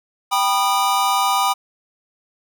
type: chord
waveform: square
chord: G augmented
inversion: none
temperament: just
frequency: 784 / 980 / 1225 Hz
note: G5 / B5 / D#6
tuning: 0 / -14 / -27 cents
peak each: -21 dBFS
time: 0.31-1.54 s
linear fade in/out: 20 ms
effects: none